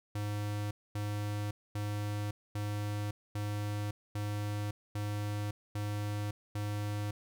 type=tone bursts; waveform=square; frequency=103.83 Hz; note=G#2; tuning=in tune; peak=-34 dBFS; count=9; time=0.15-7.11 s; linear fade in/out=5 ms; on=560 ms; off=240 ms; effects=none